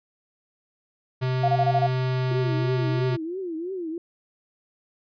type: tone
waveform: square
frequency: 128.7 Hz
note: C3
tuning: 28 cents flat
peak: -23 dBFS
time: 1.21-3.17 s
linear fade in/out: 20 ms
type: tone bursts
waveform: sine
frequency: 698.5 Hz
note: F5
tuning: in tune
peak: -18 dBFS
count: 6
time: 1.43-1.87 s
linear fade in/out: 10 ms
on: 55 ms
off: 22 ms
type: tone with vibrato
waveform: sine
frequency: 349.2 Hz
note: F4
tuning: in tune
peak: -28 dBFS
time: 2.31-3.98 s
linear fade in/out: 2 ms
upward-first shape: triangle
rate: 3 Hz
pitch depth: 200 cents each way
effects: resampled to 11025 Hz

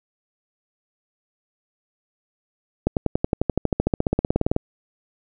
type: accelerating click train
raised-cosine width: 2 ms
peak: -5 dBFS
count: 25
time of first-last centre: 2.87-4.564 s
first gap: 98 ms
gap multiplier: 0.97
effects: none

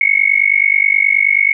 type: tone with amplitude modulation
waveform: sine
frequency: 2198 Hz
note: C#7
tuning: 15 cents flat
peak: -5 dBFS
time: 0.01-1.53 s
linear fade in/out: 2 ms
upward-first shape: sine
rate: 49.4 Hz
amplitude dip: 100%
effects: none

